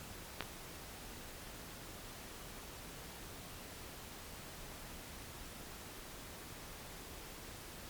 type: clicks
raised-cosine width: 0.3 ms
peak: -20 / -27 dBFS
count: 2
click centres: 0.407 / 0.424 s
effects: pink hiss -50 dBFS RMS until 7.89 s + MP3 96 kbps